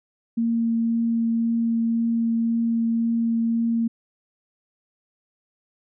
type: tone with vibrato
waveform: sine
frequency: 230 Hz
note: A#3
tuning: 23 cents flat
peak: -19 dBFS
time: 0.37-3.88 s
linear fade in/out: 10 ms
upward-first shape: triangle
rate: 1.9 Hz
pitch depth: 9 cents each way
effects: none